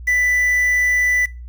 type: tone with quantisation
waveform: triangle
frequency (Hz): 1984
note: B6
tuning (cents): +7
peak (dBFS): -12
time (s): 0.07-1.26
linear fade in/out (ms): 10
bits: 6
effects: noise-tail reverb RT60 0.3 s tail -22 dB re dry + added 60 Hz sine -31 dBFS peak until 1.48 s